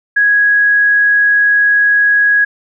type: tone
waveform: sine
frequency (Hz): 1661.2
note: G#6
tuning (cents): 0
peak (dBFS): -7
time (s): 0.16-2.45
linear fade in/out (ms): 10
effects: none